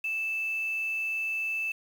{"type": "tone with quantisation", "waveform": "sine", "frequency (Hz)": 2637, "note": "E7", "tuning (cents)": 0, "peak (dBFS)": -28, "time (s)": [0.04, 1.72], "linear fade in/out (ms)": 5, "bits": 8, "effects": []}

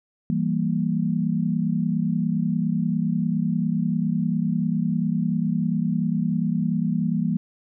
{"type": "chord", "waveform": "sine", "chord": "E diminished", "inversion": "none", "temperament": "equal with one note detuned", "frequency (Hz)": [165.96, 196, 233.1], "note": ["E3", "G3", "Bb3"], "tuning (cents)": [12, 0, 0], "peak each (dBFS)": [-24, -25, -25], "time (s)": [0.3, 7.37], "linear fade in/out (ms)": 0, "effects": []}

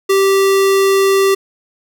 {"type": "tone", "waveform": "square", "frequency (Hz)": 390, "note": "G4", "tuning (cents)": -9, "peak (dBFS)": -10, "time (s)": [0.09, 1.35], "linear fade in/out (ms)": 10, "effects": []}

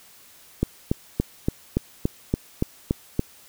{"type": "click train", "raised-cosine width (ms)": 3, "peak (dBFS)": -7, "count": 10, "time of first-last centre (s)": [0.63, 3.194], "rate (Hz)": 3.51, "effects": ["white hiss -51 dBFS RMS until 3.48 s"]}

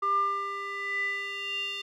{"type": "tone with band-pass filter sweep", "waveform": "square", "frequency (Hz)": 398.1, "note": "G4", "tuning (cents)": 27, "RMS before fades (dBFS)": -31, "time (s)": [0.02, 1.82], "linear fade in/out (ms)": 10, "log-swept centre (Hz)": [1100, 3200], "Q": 7.6, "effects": []}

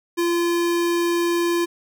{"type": "tone", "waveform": "square", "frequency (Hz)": 343.5, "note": "F4", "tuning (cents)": -29, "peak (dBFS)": -19, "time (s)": [0.17, 1.66], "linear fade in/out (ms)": 20, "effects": []}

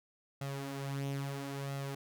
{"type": "tone with flanger", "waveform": "sawtooth", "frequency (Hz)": 138.59, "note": "C#3", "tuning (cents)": 0, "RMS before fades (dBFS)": -39, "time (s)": [0.41, 1.95], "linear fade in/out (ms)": 5, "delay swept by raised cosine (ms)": [1.5, 6.9], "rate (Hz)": 0.75, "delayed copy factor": 0.55, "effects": []}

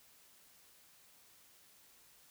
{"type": "silence", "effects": ["white hiss -64 dBFS RMS until 2.3 s"]}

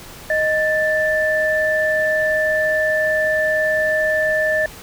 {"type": "tone pair together", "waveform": "sine", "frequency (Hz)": [622.3, 1764.5], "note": ["D#5", "A6"], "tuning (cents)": [0, 4], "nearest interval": "octave + tritone", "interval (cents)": 1804, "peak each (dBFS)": -18, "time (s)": [0.3, 4.66], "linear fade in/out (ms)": 2, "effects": ["pink hiss -38 dBFS RMS until 4.82 s"]}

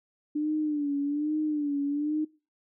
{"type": "tone with vibrato", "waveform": "sine", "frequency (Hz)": 295.1, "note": "D4", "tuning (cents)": 8, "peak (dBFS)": -25, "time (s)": [0.35, 2.25], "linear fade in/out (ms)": 10, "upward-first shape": "sine", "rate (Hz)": 1.2, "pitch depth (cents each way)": 74, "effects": ["noise-tail reverb RT60 0.3 s tail -20 dB re dry"]}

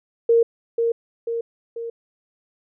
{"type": "tone with echo", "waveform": "sine", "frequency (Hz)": 463.5, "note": "A#4", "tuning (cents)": -10, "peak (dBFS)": -12, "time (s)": [0.29, 0.43], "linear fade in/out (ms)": 5, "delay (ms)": 490, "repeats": 3, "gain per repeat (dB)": -5, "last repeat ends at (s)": 1.9, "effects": []}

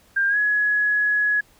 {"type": "tone with pitch glide", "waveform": "sine", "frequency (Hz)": [1596, 1683.1], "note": ["G6", "G#6"], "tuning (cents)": [31, 23], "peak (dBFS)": -17, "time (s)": [0.16, 1.41], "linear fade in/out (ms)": 10, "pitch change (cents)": 92, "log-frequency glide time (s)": [0.28, 0.37], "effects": ["pink hiss -56 dBFS RMS until 1.59 s"]}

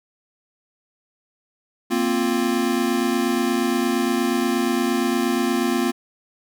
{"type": "chord", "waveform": "square", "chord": "Bb suspended second", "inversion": "none", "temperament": "equal", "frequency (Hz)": [233.1, 261.6, 349.2], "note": ["Bb3", "C4", "F4"], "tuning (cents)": [0, 0, 0], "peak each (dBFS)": -24, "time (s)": [1.9, 5.92], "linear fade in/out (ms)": 20, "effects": []}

